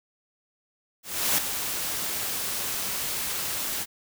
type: noise with ADSR envelope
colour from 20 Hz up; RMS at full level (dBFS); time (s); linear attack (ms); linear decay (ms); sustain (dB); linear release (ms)
white; -22; 1.03-3.86; 350; 7; -8; 42
effects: none